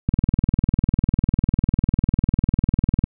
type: click train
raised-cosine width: 5 ms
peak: -5 dBFS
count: 60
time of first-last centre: 0.09-3.04 s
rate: 20 Hz
effects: none